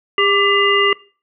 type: harmonic tone with a mistuned harmonic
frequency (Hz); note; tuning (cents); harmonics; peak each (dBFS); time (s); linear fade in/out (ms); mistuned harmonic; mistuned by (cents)
402; G4; +44; 1 / 3 / 5 / 7; -17 / -17 / -17 / -17; 0.18-0.93; 2; 3; -49
effects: noise-tail reverb RT60 0.4 s tail -22 dB re dry